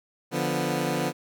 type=chord; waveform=15% pulse; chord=B diminished; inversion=first; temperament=equal; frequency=146.83 / 174.61 / 246.9 Hz; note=D3 / F3 / B3; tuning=0 / 0 / 0 cents; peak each=-23 dBFS; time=0.31-1.13 s; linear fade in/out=50 ms; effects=none